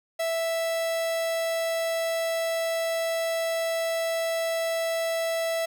45% pulse tone, 659.3 Hz, E5, in tune, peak -25 dBFS, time 0.19-5.66 s, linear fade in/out 10 ms, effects none

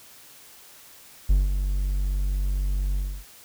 triangle tone with ADSR envelope, 47.89 Hz, G1, 40 cents flat, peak -12 dBFS, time 1.29-3.25 s, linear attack 12 ms, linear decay 180 ms, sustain -8 dB, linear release 290 ms, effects white hiss -49 dBFS RMS until 3.44 s

